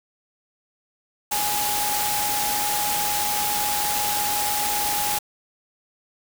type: tone in noise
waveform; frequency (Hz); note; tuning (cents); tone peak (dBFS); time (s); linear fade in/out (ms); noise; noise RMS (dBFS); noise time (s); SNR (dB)
sine; 830.6; G#5; 0; -26; 1.31-5.19; 10; white; -25; 1.31-5.19; -4
effects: none